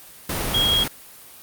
sine tone in noise, 3278 Hz, G#7, 23 cents flat, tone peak -17 dBFS, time 0.54-0.84 s, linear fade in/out 5 ms, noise pink, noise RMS -25 dBFS, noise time 0.29-0.88 s, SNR +5 dB, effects white hiss -44 dBFS RMS until 1.42 s + Opus 32 kbps

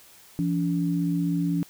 sine tone pair together, 170 / 285.9 Hz, F3 / D4, -46 / -46 cents, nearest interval major sixth, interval 900 cents, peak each -24 / -26 dBFS, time 0.39-1.63 s, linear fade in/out 0 ms, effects white hiss -52 dBFS RMS until 1.69 s

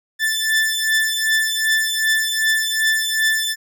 sawtooth beating tone pair, 1760 / 1762.6 Hz, A6 / A6, 0 / +3 cents, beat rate 2.6 Hz, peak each -16 dBFS, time 0.19-3.56 s, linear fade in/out 50 ms, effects none

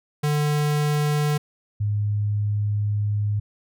square / sine tone pair in turn, 148.6 / 103.89 Hz, D3 / G#2, +21 / +1 cents, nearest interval tritone, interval 620 cents, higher first, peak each -20 dBFS, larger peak neither, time 0.23-1.38 / 1.8-3.4 s, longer second, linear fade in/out 10 ms, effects none

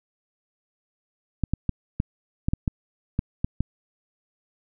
clicks, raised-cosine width 5 ms, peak -10 dBFS, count 10, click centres 1.437 / 1.536 / 1.693 / 2.001 / 2.485 / 2.535 / 2.678 / 3.191 / 3.445 / 3.606 s, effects none

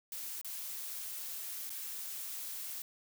blue noise with dropouts, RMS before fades -42 dBFS, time 0.12-2.82 s, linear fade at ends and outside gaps 1 ms, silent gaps 0.414-0.446 / 1.695-1.703 s, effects none

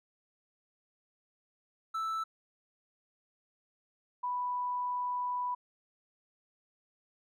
triangle / sine tone pair in turn, 1318.5 / 987.8 Hz, E6 / B5, 0 / 0 cents, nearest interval perfect fourth, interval 500 cents, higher first, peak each -30 / -31 dBFS, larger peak first, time 1.94-2.24 / 4.23-5.55 s, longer second, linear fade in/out 10 ms, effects none

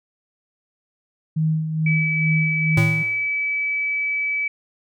sine tone with tremolo, 157.7 Hz, D#3, 24 cents sharp, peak -16 dBFS, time 1.36-3.03 s, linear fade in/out 10 ms, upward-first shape sine, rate 2.3 Hz, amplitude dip 55%
sine tone, 2295 Hz, D7, 40 cents flat, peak -20 dBFS, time 1.86-4.48 s, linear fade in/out 5 ms
square tone with exponential decay, 112.5 Hz, A2, 39 cents sharp, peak -16 dBFS, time 2.77-3.28 s, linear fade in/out 5 ms, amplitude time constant 110 ms
effects none

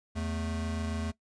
square tone pair together, 82.41 / 220 Hz, E2 / A3, 0 / 0 cents, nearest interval octave + perfect fourth, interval 1700 cents, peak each -34 / -36 dBFS, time 0.15-1.12 s, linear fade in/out 20 ms, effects noise-tail reverb RT60 0.1 s tail -18 dB re dry + resampled to 22050 Hz

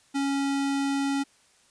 square tone, 277.2 Hz, C#4, in tune, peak -25 dBFS, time 0.14-1.24 s, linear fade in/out 20 ms, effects white hiss -61 dBFS RMS until 1.7 s + resampled to 22050 Hz

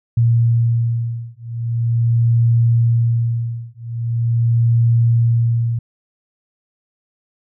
sine beating tone pair, 116.54 / 116.96 Hz, A#2 / A#2, 0 / +6 cents, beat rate 0.42 Hz, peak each -16 / -16 dBFS, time 0.17-5.79 s, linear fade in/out 5 ms, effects none

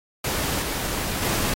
pink noise with level steps, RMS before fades -25 / -28 / -25 dBFS, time 0.24-1.54 s, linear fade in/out 5 ms, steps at 0.62 / 1.22 s, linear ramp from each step 2 ms, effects AAC 48 kbps

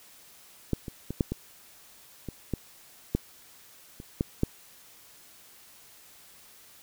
clicks, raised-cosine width 3 ms, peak -12 / -23 / -20 / -10 / -17 / -22 / -15 / -11 / -28 / -12 / -10 dBFS, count 11, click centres 0.733 / 0.882 / 1.106 / 1.208 / 1.32 / 2.287 / 2.537 / 3.15 / 4.001 / 4.209 / 4.434 s, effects white hiss -54 dBFS RMS until 6.82 s

